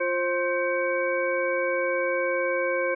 sine tone cluster, 350.5 / 530 / 1055 / 1557 / 2259 Hz, F4 / C5 / C6 / G6 / C#7, +6 / +22 / +14 / -12 / +32 cents, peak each -32 / -25 / -33 / -31 / -31 dBFS, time 0-2.95 s, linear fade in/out 10 ms, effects none

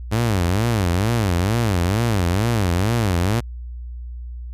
sawtooth tone with vibrato, 101.1 Hz, G#2, 46 cents flat, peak -13 dBFS, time 0.11-3.41 s, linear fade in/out 20 ms, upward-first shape sine, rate 2.2 Hz, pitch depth 290 cents each way, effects added 60 Hz sine -29 dBFS peak until 4.53 s + resampled to 32000 Hz

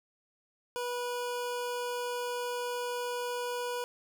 25% pulse tone, 488.2 Hz, B4, 20 cents flat, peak -29 dBFS, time 0.76-3.84 s, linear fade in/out 0 ms, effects none

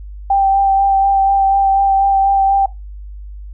sine tone with vibrato, 784 Hz, G5, in tune, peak -9 dBFS, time 0.3-2.66 s, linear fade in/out 5 ms, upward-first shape sine, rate 4.1 Hz, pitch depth 15 cents each way, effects noise-tail reverb RT60 0.2 s tail -17 dB re dry + added 50 Hz sine -28 dBFS peak until 3.53 s

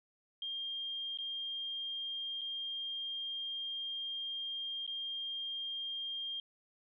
sine tone with dropouts, 3208 Hz, G7, 39 cents sharp, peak -37 dBFS, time 0.42-6.4 s, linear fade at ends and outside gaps 2 ms, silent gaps 1.174-1.186 / 2.411-2.415 / 4.865-4.876 s, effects none

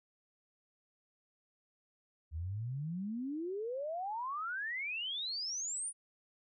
sine exponential sweep, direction up, 74.3 to 9800 Hz, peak -36 dBFS, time 2.31-5.93 s, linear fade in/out 50 ms, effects none

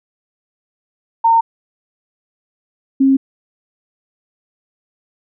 sine tone pair in turn, 914 / 269.2 Hz, A#5 / C4, -34 / +49 cents, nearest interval octave + major sixth, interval 2117 cents, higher first, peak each -8 dBFS, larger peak neither, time 1.24-1.41 / 3-3.17 s, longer neither, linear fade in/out 10 ms, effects none

